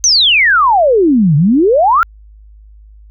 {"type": "exponential two-way sweep", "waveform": "sine", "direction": "down then up", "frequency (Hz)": [6350, 138.59, 1421], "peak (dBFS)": -6, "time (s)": [0.04, 2.03], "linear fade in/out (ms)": 0, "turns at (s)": 1.36, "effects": ["added 52 Hz sine -36 dBFS peak until 3.1 s"]}